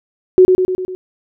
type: tone with echo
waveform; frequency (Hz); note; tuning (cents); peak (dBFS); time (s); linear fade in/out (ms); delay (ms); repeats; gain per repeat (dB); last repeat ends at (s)
sine; 370; F#4; 0; -3; 0.38-0.45; 0; 100; 5; -4; 0.95
effects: none